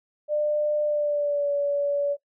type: tone with pitch glide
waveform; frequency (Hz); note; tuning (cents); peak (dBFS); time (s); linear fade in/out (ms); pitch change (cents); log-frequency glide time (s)
sine; 598 to 571.7; D5 to D5; +31 to -47; -21; 0.28-2.17; 50; -78; 0.83-1.51
effects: noise-tail reverb RT60 0.1 s tail -17 dB re dry